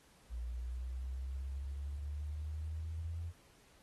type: exponential sweep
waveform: sine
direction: up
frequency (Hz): 58.2 to 85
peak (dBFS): -38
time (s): 0.29-3.33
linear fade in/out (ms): 50
effects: pink hiss -66 dBFS RMS until 3.82 s + AAC 32 kbps